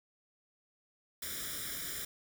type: noise with comb filter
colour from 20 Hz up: white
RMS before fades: -40 dBFS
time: 1.22-2.05 s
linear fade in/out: 5 ms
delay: 0.56 ms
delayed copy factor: +0.95
effects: none